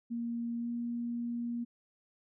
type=tone with pitch glide; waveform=sine; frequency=234.6 to 237.1 Hz; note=A#3 to A#3; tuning=+11 to +30 cents; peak=-33 dBFS; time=0.1-1.65 s; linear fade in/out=20 ms; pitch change=+19 cents; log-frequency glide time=0.58-0.69 s; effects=none